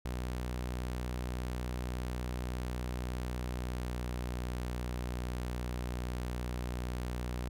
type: tone with pitch glide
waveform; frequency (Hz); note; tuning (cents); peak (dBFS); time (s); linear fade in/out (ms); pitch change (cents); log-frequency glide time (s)
sawtooth; 61.74 to 61.24; B1 to B1; 0 to -14; -31; 0.05-7.49; 5; -14; 3.59-3.95
effects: none